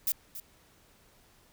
violet noise with echo, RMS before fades -28 dBFS, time 0.07-0.12 s, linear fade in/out 2 ms, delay 280 ms, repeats 1, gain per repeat -13 dB, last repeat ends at 0.4 s, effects pink hiss -62 dBFS RMS until 1.52 s

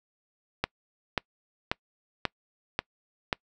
click train, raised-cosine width 0.3 ms, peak -9 dBFS, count 6, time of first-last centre 0.64-3.328 s, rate 1.86 Hz, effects noise-tail reverb RT60 0.1 s tail -26 dB re dry

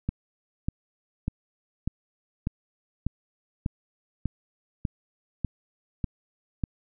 click train, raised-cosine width 5 ms, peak -14 dBFS, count 12, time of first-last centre 0.09-6.638 s, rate 1.68 Hz, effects none

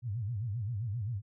sine tone with vibrato, 110 Hz, A2, in tune, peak -32 dBFS, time 0.02-1.22 s, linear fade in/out 50 ms, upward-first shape sine, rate 7.6 Hz, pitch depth 220 cents each way, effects none

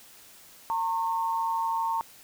sine tone pair together, 911.5 / 1084 Hz, A#5 / C#6, -39 / -39 cents, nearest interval minor third, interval 300 cents, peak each -26 / -32 dBFS, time 0.7-2.01 s, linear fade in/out 0 ms, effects white hiss -52 dBFS RMS until 2.23 s

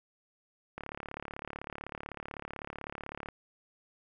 click train, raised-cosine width 0.5 ms, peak -24 dBFS, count 91, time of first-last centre 0.78-3.287 s, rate 35.9 Hz, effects none

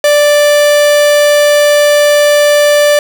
45% pulse tone, 587.3 Hz, D5, in tune, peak -5 dBFS, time 0.04-2.99 s, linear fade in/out 2 ms, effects none

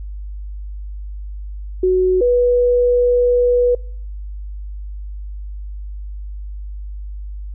sine tone pair in turn, 370 / 489.2 Hz, F#4 / B4, 0 / -16 cents, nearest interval perfect fourth, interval 484 cents, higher second, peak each -11 dBFS, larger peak neither, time 1.83-2.21 / 2.21-3.75 s, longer second, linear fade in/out 5 ms, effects noise-tail reverb RT60 0.5 s tail -24 dB re dry + added 50 Hz sine -26 dBFS peak until 7.54 s

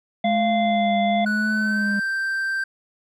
harmonic tone, 692 Hz, F5, 16 cents flat, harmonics 1 / 3 / 5, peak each -19 / -29 / -33 dBFS, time 0.24-1.25 s, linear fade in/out 5 ms
triangle tone with vibrato, 209.6 Hz, G#3, 16 cents sharp, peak -20 dBFS, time 0.24-2 s, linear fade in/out 10 ms, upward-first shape triangle, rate 1 Hz, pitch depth 55 cents each way
triangle tone with pitch glide, 1480 to 1568 Hz, F#6 to G6, 0 to 0 cents, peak -20 dBFS, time 1.26-2.64 s, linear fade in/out 5 ms, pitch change +100 cents, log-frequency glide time 1.41-1.91 s
effects none

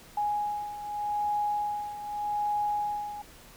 sine beating tone pair, 830.6 / 831.43 Hz, G#5 / G#5, 0 / +2 cents, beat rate 0.83 Hz, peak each -29 / -34 dBFS, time 0.17-3.22 s, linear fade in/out 5 ms, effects pink hiss -52 dBFS RMS until 3.56 s

